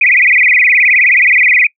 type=tone with vibrato; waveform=sine; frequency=2217 Hz; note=C#7; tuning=in tune; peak=-5 dBFS; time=0.01-1.67 s; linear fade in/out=5 ms; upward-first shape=sine; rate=19 Hz; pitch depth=220 cents each way; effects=noise-tail reverb RT60 0.1 s tail -25 dB re dry